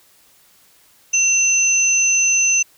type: tone pair together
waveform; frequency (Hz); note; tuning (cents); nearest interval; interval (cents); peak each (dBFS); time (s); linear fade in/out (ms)
sine; 2723 / 6123; F7 / G8; -44 / -42; octave + major second; 1402; -18 / -14; 1.13-2.63; 10
effects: white hiss -53 dBFS RMS until 2.77 s